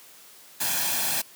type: noise with comb filter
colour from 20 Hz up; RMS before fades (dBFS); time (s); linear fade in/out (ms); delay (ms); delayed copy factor
white; -26; 0.6-1.22; 10; 1.2; +0.6
effects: white hiss -50 dBFS RMS until 1.35 s + high-pass 150 Hz 12 dB/octave